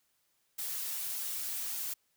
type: noise with flanger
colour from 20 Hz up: blue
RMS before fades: -37 dBFS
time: 0.58-1.94 s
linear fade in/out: 10 ms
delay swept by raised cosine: 1.7 to 7.2 ms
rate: 1.7 Hz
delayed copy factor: -0.75
effects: white hiss -75 dBFS RMS until 2.16 s